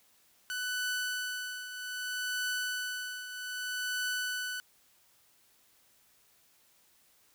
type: tone with tremolo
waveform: sawtooth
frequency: 1494 Hz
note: F#6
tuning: 16 cents sharp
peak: -27 dBFS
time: 0.5-4.6 s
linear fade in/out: 0 ms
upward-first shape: triangle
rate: 0.63 Hz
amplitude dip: 70%
effects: white hiss -66 dBFS RMS until 7.34 s